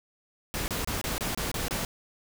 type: noise bursts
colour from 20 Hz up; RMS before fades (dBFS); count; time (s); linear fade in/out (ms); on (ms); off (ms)
pink; -31; 8; 0.54-1.849; 0; 140; 27
effects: none